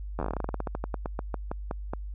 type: slowing click train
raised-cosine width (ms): 1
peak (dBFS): -17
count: 25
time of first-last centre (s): 0.19-1.935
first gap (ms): 11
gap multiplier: 1.14
effects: added 50 Hz sine -34 dBFS peak until 2.14 s